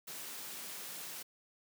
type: high-pass noise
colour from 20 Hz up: white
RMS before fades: -45 dBFS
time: 0.07-1.23 s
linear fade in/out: 10 ms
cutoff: 130 Hz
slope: 48 dB/octave
effects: none